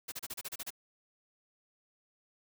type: noise bursts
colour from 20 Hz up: white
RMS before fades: -40 dBFS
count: 9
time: 0.08-0.705 s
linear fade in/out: 10 ms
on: 41 ms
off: 32 ms
effects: none